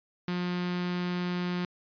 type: tone with notch filter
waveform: sawtooth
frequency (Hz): 178.1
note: F3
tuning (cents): +34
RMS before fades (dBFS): -31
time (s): 0.28-1.65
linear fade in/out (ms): 2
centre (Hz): 600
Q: 1.2
effects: resampled to 11025 Hz